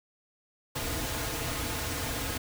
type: noise with comb filter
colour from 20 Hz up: pink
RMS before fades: -33 dBFS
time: 0.75-2.38 s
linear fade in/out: 10 ms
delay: 5.2 ms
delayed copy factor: -0.7
effects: none